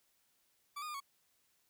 40% pulse tone with pitch steps, 1158 / 1230 / 1206 / 1111 Hz, D6 / D#6 / D6 / C#6, -25 / -20 / +46 / +4 cents, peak -40 dBFS, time 0.76-1.004 s, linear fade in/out 10 ms, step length 61 ms, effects white hiss -75 dBFS RMS until 1.69 s

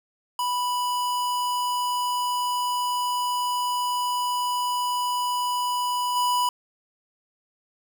square tone with level steps, 986 Hz, B5, 3 cents flat, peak -24 / -21 dBFS, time 0.39-6.49 s, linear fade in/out 2 ms, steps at 6.15 s, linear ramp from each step 20 ms, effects none

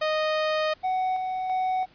sawtooth tone, 620 Hz, D#5, 6 cents flat, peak -19 dBFS, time 0.01-0.74 s, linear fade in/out 10 ms
triangle tone with tremolo, 746 Hz, F#5, 14 cents sharp, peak -21 dBFS, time 0.83-1.86 s, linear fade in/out 20 ms, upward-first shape square, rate 1.5 Hz, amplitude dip 35%
effects pink hiss -57 dBFS RMS until 1.94 s + resampled to 11025 Hz

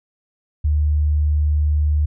sine tone, 75 Hz, D2, 37 cents sharp, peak -14 dBFS, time 0.64-2.06 s, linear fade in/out 10 ms, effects none

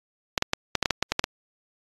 clicks, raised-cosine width 0.2 ms, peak -4 dBFS, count 11, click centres 0.378 / 0.424 / 0.534 / 0.753 / 0.827 / 0.858 / 0.907 / 1.026 / 1.12 / 1.194 / 1.241 s, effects AAC 32 kbps

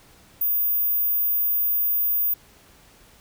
sine tone, 14910 Hz, A#9, 1 cent flat, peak -19 dBFS, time 0.41-2.34 s, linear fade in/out 5 ms, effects pink hiss -53 dBFS RMS until 3.2 s

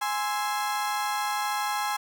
35% pulse chord, Ab augmented, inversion none, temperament equal, 830.6 / 1046.5 / 1318.5 Hz, Ab5 / C6 / E6, 0 / 0 / 0 cents, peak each -27 / -30 / -33 dBFS, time 0.01-1.97 s, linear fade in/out 10 ms, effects none

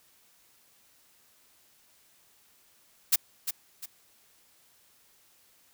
blue noise with echo, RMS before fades -21 dBFS, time 3.12-3.16 s, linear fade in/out 10 ms, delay 350 ms, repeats 2, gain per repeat -9 dB, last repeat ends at 3.86 s, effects white hiss -63 dBFS RMS until 5.73 s

